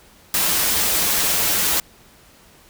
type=noise with comb filter; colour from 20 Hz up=white; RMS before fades=-19 dBFS; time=0.34-1.8 s; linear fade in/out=2 ms; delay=7.8 ms; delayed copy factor=-0.55; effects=pink hiss -50 dBFS RMS until 2.69 s